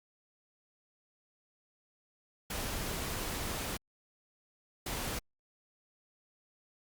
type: noise bursts at uneven times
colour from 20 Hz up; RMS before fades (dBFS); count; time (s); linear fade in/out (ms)
pink; -37; 2; 2.5-3.77 / 4.86-5.19; 5
effects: Opus 48 kbps